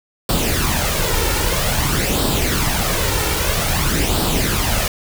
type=noise with flanger; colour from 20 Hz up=pink; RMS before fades=-18 dBFS; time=0.29-4.88 s; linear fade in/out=2 ms; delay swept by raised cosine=0.23 to 2.23 ms; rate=0.51 Hz; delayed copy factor=+0.55; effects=none